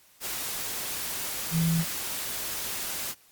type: tone in noise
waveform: sine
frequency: 164.81 Hz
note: E3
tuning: in tune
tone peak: -22 dBFS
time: 1.51-1.85 s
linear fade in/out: 50 ms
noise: white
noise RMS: -33 dBFS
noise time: 0.2-3.15 s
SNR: +8 dB
effects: white hiss -59 dBFS RMS until 3.31 s + Opus 48 kbps